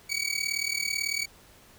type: tone with amplitude modulation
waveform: 20% pulse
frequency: 2267 Hz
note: C#7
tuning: 38 cents sharp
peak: -19 dBFS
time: 0.09-1.26 s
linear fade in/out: 20 ms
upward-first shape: sine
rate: 38.1 Hz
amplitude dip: 85%
effects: pink hiss -55 dBFS RMS until 1.78 s